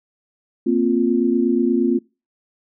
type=chord; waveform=sine; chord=Bb suspended second; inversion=none; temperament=equal; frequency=233.1 / 261.6 / 349.2 Hz; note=Bb3 / C4 / F4; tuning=0 / 0 / 0 cents; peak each=-19 dBFS; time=0.66-1.99 s; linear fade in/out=10 ms; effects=noise-tail reverb RT60 0.3 s tail -25 dB re dry